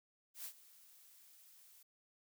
blue noise with ADSR envelope, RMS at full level -45 dBFS, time 0.34-1.83 s, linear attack 110 ms, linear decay 74 ms, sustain -18 dB, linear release 6 ms, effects none

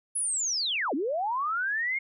sine linear two-way sweep, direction down then up, 10560 to 246.9 to 2176 Hz, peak -26 dBFS, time 0.15-1.99 s, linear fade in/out 10 ms, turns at 0.94 s, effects none

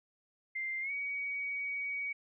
sine tone with pitch glide, 2093 to 2256 Hz, C7 to C#7, 0 to +30 cents, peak -34 dBFS, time 0.55-2.13 s, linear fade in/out 10 ms, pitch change +130 cents, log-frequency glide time 0.81-0.92 s, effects none

